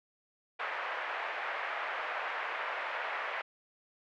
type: band-pass noise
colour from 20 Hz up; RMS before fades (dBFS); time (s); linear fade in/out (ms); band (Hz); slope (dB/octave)
white; -37; 0.59-3.42; 10; 550 to 2100; 24
effects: none